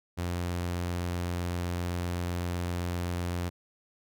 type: tone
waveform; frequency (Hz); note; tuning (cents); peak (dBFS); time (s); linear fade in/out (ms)
sawtooth; 87.8; F2; +10; -26; 0.17-3.5; 20
effects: none